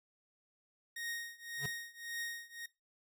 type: tone with tremolo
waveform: sawtooth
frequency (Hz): 1864.7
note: A#6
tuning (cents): 0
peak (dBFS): -34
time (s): 0.96-2.66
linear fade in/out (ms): 5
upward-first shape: triangle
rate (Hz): 1.8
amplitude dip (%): 95
type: tone with exponential growth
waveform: square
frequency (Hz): 141.6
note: C#3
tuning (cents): +37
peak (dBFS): -35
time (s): 1.57-1.66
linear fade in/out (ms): 5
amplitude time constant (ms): 19
effects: noise-tail reverb RT60 0.2 s tail -18 dB re dry